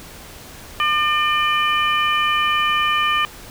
harmonic tone, 600 Hz, D5, 37 cents sharp, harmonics 2 / 3 / 4 / 5, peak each -18 / -24 / -23 / -23 dBFS, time 0.8-3.25 s, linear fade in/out 0 ms, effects pink hiss -39 dBFS RMS until 3.5 s

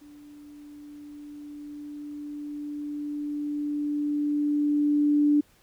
sine tone with level ramp, 293.7 Hz, D4, in tune, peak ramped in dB -46 to -17 dBFS, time 0.01-5.41 s, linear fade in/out 10 ms, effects pink hiss -61 dBFS RMS until 5.62 s

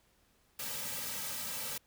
white noise with comb filter, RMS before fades -39 dBFS, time 0.59-1.78 s, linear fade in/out 5 ms, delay 2.8 ms, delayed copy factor -1, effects pink hiss -70 dBFS RMS until 1.86 s

